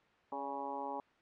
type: harmonic tone with a mistuned harmonic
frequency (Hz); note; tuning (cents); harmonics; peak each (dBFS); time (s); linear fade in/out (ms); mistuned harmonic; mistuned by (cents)
138.59; C#3; 0; 2 / 3 / 4 / 5 / 6 / 7 / 8; -47 / -48 / -46 / -52 / -41 / -44 / -50; 0.32-1; 2; 4; +45
effects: white hiss -67 dBFS RMS until 1.21 s + low-pass 2000 Hz 12 dB/octave